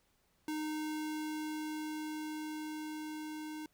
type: tone with level ramp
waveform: square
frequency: 307.8 Hz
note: D#4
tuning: 19 cents flat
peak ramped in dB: -36 to -42 dBFS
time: 0.48-3.66 s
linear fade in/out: 2 ms
effects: pink hiss -74 dBFS RMS until 3.73 s